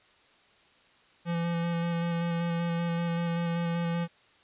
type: tone with vibrato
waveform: square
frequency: 169.8 Hz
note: F3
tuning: 48 cents flat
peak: -28 dBFS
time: 1.25-4.08 s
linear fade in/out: 50 ms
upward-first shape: square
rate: 5.2 Hz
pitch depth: 12 cents each way
effects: white hiss -61 dBFS RMS until 4.43 s + resampled to 8000 Hz